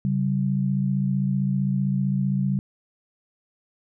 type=tone pair together; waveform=sine; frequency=137.03 / 192.5 Hz; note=C#3 / G3; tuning=-20 / -31 cents; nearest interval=tritone; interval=589 cents; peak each=-23 dBFS; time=0.05-2.59 s; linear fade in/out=0 ms; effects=none